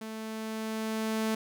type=tone with level ramp; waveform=sawtooth; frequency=220 Hz; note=A3; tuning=in tune; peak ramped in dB=-34 to -23 dBFS; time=0.01-1.35 s; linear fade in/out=5 ms; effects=none